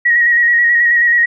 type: tone with vibrato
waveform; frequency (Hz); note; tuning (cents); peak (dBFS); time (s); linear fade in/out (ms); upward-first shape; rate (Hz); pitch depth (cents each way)
sine; 1899; A#6; +32; -8; 0.05-1.26; 10; square; 9.3; 26
effects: none